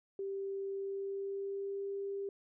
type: tone with pitch glide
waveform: sine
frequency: 392 to 396.6 Hz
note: G4 to G4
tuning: 0 to +20 cents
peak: -36 dBFS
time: 0.19-2.29 s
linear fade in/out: 2 ms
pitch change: +20 cents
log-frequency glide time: 0.71-1.86 s
effects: none